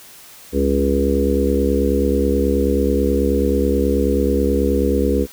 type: harmonic tone with a mistuned harmonic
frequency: 69.3 Hz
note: C#2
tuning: in tune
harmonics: 1 / 3 / 4 / 5 / 6 / 7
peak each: -20 / -22 / -21 / -25 / -21 / -21 dBFS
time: 0.52-5.27 s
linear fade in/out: 50 ms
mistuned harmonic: 3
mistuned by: -43 cents
effects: white hiss -42 dBFS RMS until 5.32 s